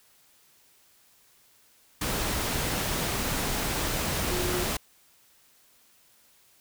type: tone in noise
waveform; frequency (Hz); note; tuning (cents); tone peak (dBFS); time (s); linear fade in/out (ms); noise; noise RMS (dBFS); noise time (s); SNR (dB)
sine; 358.6; F4; +46; -30; 4.31-4.64; 5; pink; -29; 2.01-4.77; -4
effects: white hiss -61 dBFS RMS until 6.6 s